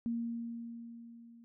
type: tone with level ramp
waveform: sine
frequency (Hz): 233.1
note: A#3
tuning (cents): 0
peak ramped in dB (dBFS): -31 to -54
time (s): 0.06-1.44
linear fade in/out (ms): 0
effects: none